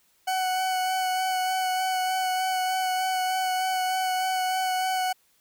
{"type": "tone with vibrato", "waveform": "40% pulse", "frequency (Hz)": 746, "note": "F#5", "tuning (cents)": 14, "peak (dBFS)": -23, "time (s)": [0.27, 5.13], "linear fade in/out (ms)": 10, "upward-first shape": "sine", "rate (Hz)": 3.3, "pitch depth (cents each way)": 14, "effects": ["white hiss -65 dBFS RMS until 5.4 s"]}